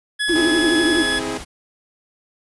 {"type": "tone", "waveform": "25% pulse", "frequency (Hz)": 1692, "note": "G#6", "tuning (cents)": 32, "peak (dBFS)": -15, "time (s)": [0.19, 1.2], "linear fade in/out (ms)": 20}
{"type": "noise", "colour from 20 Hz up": "pink", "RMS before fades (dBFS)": -34, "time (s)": [0.27, 1.45], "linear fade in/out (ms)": 20}
{"type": "tone with vibrato", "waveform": "sine", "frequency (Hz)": 326.7, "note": "E4", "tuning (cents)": -15, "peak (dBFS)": -16, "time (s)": [0.29, 1.03], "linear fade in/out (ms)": 10, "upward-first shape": "triangle", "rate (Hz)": 12, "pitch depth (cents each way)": 150}
{"type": "chord", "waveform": "sawtooth", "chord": "C augmented", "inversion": "none", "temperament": "equal with one note detuned", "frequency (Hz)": [261.6, 324.3, 415.3], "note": ["C4", "E4", "G#4"], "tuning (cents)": [0, -28, 0], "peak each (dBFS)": -24, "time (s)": [0.35, 1.38], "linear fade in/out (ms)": 10}
{"effects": ["resampled to 24000 Hz"]}